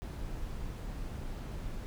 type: noise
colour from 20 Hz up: brown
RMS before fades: -39 dBFS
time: 0.02-1.86 s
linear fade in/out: 0 ms
effects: none